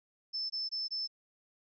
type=tone bursts; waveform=sine; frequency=5274 Hz; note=E8; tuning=in tune; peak=-33 dBFS; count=4; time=0.33-1.076 s; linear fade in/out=20 ms; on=170 ms; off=22 ms; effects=none